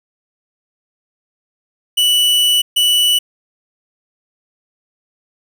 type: tone bursts at uneven times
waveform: 45% pulse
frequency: 2960 Hz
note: F#7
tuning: in tune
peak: -10 dBFS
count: 2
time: 1.97-2.62 / 2.76-3.19 s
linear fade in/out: 10 ms
effects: none